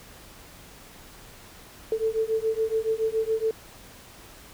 sine beating tone pair, 440 / 447.1 Hz, A4 / A4, 0 / +28 cents, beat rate 7.1 Hz, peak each -26 dBFS, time 1.92-3.51 s, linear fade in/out 2 ms, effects pink hiss -48 dBFS RMS until 4.53 s

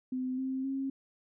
sine tone with pitch steps, 256.3 / 263 / 270 Hz, C4 / C4 / C#4, -36 / +9 / -45 cents, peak -31 dBFS, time 0.12-0.9 s, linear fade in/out 5 ms, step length 260 ms, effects none

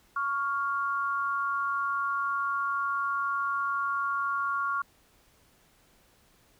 sine tone pair together, 1114 / 1400 Hz, C#6 / F6, +8 / +4 cents, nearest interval major third, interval 396 cents, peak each -29 / -30 dBFS, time 0.16-4.82 s, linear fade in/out 5 ms, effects pink hiss -63 dBFS RMS until 6.59 s

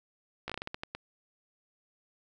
slowing click train, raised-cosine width 0.3 ms, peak -20 dBFS, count 10, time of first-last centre 0.48-0.95 s, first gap 16 ms, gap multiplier 1.28, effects none

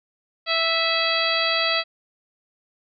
harmonic tone with a mistuned harmonic, 659.3 Hz, E5, in tune, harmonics 1 / 2 / 3 / 4 / 5 / 6 / 7, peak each -27 / -27 / -27 / -27 / -27 / -27 / -27 dBFS, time 0.46-1.84 s, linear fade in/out 50 ms, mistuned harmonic 4, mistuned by -31 cents, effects none

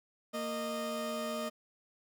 30% pulse tone pair together, 230.8 / 617 Hz, A#3 / D#5, -17 / -15 cents, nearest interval octave + perfect fourth, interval 1702 cents, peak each -36 / -34 dBFS, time 0.33-1.5 s, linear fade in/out 20 ms, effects none

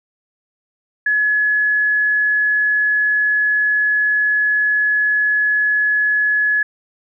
sine tone, 1698 Hz, G#6, 38 cents sharp, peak -13 dBFS, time 1.06-6.63 s, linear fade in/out 5 ms, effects none

